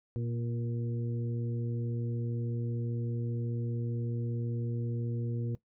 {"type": "harmonic tone with a mistuned harmonic", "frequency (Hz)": 118.1, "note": "A#2", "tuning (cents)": 23, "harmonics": [1, 2, 3, 4], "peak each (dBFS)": [-32, -40, -43, -45], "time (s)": [0.16, 5.55], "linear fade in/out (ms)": 0, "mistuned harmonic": 3, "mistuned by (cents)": -16, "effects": ["noise-tail reverb RT60 0.1 s tail -17 dB re dry"]}